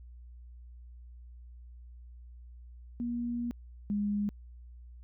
sine tone pair in turn, 238.9 / 205.3 Hz, A#3 / G#3, +43 / -20 cents, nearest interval minor third, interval 263 cents, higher first, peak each -31 / -28 dBFS, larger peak second, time 3-3.51 / 3.9-4.29 s, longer first, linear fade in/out 0 ms, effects added 60 Hz sine -47 dBFS peak until 5.03 s

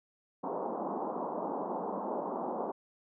white band-pass noise, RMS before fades -36 dBFS, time 0.43-2.72 s, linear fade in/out 10 ms, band 190 to 1000 Hz, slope 48 dB/octave, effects none

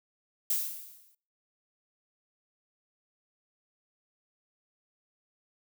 violet noise with exponential decay, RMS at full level -26 dBFS, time 0.5-1.15 s, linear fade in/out 5 ms, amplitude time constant 140 ms, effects noise-tail reverb RT60 0.5 s tail -25 dB re dry

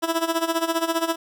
15% pulse tone with tremolo, 330 Hz, E4, 2 cents sharp, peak -12 dBFS, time 0.02-1.16 s, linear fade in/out 20 ms, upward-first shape sine, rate 15 Hz, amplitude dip 80%, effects none

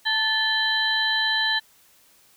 sine tone cluster, 884 / 1748 / 3129 / 3994 Hz, A5 / A6 / G7 / B7, +8 / -12 / -4 / +19 cents, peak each -30 / -23 / -27 / -25 dBFS, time 0.05-1.6 s, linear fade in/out 20 ms, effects white hiss -57 dBFS RMS until 2.36 s

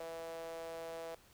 sawtooth tone with high-pass filter, 164.81 Hz, E3, in tune, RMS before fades -45 dBFS, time 0-1.15 s, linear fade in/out 5 ms, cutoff 570 Hz, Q 9.2, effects pink hiss -64 dBFS RMS until 1.33 s

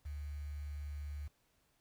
sine tone with quantisation, 73 Hz, D2, 10 cents flat, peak -40 dBFS, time 0.05-1.28 s, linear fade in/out 10 ms, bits 10, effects pink hiss -75 dBFS RMS until 1.8 s

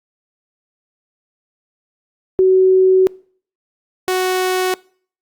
sine / sawtooth tone pair in turn, 375.5 / 370.1 Hz, F#4 / F#4, +26 / 0 cents, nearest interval unison, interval 26 cents, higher first, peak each -8 / -11 dBFS, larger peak first, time 2.39-3.07 / 4.08-4.74 s, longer first, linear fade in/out 0 ms, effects noise-tail reverb RT60 0.5 s tail -24 dB re dry + Opus 48 kbps

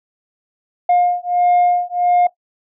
sine beating tone pair, 710 / 711.5 Hz, F5 / F5, +28 / +32 cents, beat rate 1.5 Hz, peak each -14 dBFS, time 0.89-2.27 s, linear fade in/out 5 ms, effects noise-tail reverb RT60 0.1 s tail -17 dB re dry + tanh soft clip ceiling -8 dBFS

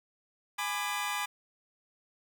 20% pulse chord, G# diminished, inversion none, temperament just, 830.6 / 996.7 / 1196.1 Hz, G#5 / B5 / D6, 0 / +16 / +31 cents, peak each -31 dBFS, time 0.58-1.26 s, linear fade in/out 10 ms, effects none

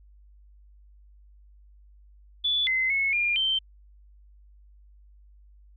sine tone with pitch steps, 3456 / 2055 / 2191 / 2408 / 3115 Hz, A7 / C7 / C#7 / D7 / G7, -32 / -32 / -21 / +43 / -12 cents, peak -22 dBFS, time 2.44-3.59 s, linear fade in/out 10 ms, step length 230 ms, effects added 50 Hz sine -51 dBFS peak until 5.76 s

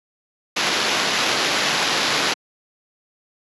violet noise with sample-and-hold, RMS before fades -20 dBFS, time 0.56-2.34 s, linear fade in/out 10 ms, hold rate 8820 Hz, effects high-pass 200 Hz 12 dB/octave + resampled to 24000 Hz

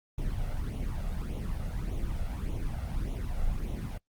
brown noise with flanger, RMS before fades -32 dBFS, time 0.18-3.98 s, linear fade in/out 5 ms, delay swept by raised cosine 0.3 to 1.5 ms, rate 1.7 Hz, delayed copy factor +0.75, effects noise-tail reverb RT60 0.1 s tail -26 dB re dry + Opus 24 kbps

